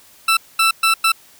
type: tone bursts at uneven times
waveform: 20% pulse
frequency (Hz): 1329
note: E6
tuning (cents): +14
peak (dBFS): -7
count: 4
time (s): 0.28-0.37 / 0.59-0.71 / 0.83-0.94 / 1.04-1.12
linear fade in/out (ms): 5
effects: white hiss -48 dBFS RMS until 1.39 s